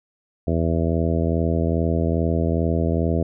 harmonic tone, 82.41 Hz, E2, in tune, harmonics 1 / 2 / 3 / 4 / 5 / 6 / 7 / 8, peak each -22 / -24 / -26 / -28 / -29 / -30 / -32 / -30 dBFS, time 0.47-3.23 s, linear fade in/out 5 ms, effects none

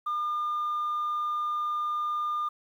sine tone, 1207 Hz, D6, 47 cents sharp, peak -25 dBFS, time 0.06-2.49 s, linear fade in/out 10 ms, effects tanh soft clip ceiling -25 dBFS + 10-bit

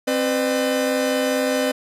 45% pulse tone cluster, 263.5 / 502 / 602 Hz, C4 / B4 / D5, +12 / +28 / +43 cents, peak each -23 dBFS, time 0.07-1.72 s, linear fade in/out 10 ms, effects resampled to 32000 Hz + 9-bit

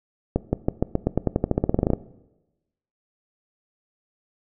accelerating click train, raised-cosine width 2 ms, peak -6 dBFS, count 20, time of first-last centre 0.36-1.934 s, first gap 170 ms, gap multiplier 0.91, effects noise-tail reverb RT60 1.0 s tail -18 dB re dry

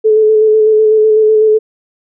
sine tone with vibrato, 432.8 Hz, A4, 29 cents flat, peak -5 dBFS, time 0.04-1.59 s, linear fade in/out 20 ms, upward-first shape square, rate 8 Hz, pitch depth 17 cents each way, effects none

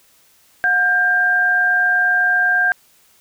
sine tone pair together, 724.9 / 1593 Hz, F#5 / G6, -36 / +27 cents, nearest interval octave + major second, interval 1363 cents, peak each -22 / -13 dBFS, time 0.64-2.72 s, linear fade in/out 0 ms, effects white hiss -54 dBFS RMS until 3.2 s

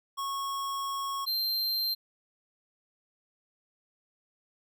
square tone pair in turn, 1100 / 4153 Hz, C#6 / C8, -14 / -14 cents, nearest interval octave + major seventh, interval 2300 cents, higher second, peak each -32 / -28 dBFS, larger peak second, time 0.17-1.26 / 1.26-1.95 s, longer first, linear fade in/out 20 ms, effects none

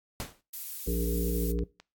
pink noise with exponential decay, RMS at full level -33 dBFS, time 0.2-0.41 s, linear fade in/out 1 ms, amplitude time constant 45 ms
violet noise, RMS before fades -38 dBFS, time 0.53-1.52 s, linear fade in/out 5 ms
harmonic tone, 58.27 Hz, A#1, in tune, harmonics 1 / 3 / 5 / 7 / 8, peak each -29 / -34 / -36 / -37 / -38 dBFS, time 0.87-1.64 s, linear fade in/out 5 ms
clicks, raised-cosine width 0.2 ms, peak -30 dBFS, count 2, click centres 1.59 / 1.8 s
effects noise-tail reverb RT60 0.3 s tail -22 dB re dry + AAC 64 kbps

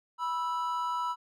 triangle tone pair together, 981.1 / 1318.5 Hz, B5 / E6, -12 / 0 cents, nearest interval perfect fourth, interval 512 cents, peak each -29 / -32 dBFS, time 0.18-1.16 s, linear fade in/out 50 ms, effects none

